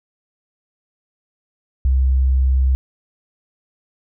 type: tone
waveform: sine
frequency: 65.41 Hz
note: C2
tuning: in tune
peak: -12 dBFS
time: 1.85-2.75 s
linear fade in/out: 0 ms
effects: none